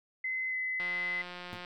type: tone with pitch glide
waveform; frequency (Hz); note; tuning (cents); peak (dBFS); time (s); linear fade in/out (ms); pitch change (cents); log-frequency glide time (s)
sine; 2046 to 2025; C7 to B6; -39 to +43; -31; 0.24-1.22; 5; -18; 0.49-0.55
type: click train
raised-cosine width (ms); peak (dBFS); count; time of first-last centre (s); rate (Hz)
0.3; -27; 152; 0.8-1.648; 178
type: tone with exponential decay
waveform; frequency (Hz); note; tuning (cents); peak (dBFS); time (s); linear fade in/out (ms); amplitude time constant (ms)
20% pulse; 111.1; A2; +17; -34; 1.53-1.65; 0; 24
effects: none